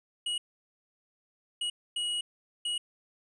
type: tone bursts at uneven times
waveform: square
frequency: 2905 Hz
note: F#7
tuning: 32 cents flat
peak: -30 dBFS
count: 4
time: 0.26-0.38 / 1.61-1.7 / 1.96-2.21 / 2.65-2.78 s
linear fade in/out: 5 ms
effects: resampled to 22050 Hz